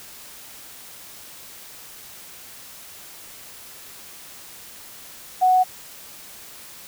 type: tone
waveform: sine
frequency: 740 Hz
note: F#5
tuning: in tune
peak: -13 dBFS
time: 5.41-5.64 s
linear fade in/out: 20 ms
effects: white hiss -42 dBFS RMS until 6.87 s